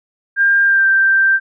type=tone with pitch glide; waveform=sine; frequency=1600 to 1569.8 Hz; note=G6 to G6; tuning=+35 to +2 cents; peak=-9 dBFS; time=0.36-1.4 s; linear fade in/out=50 ms; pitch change=-33 cents; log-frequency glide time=0.64-0.86 s; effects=none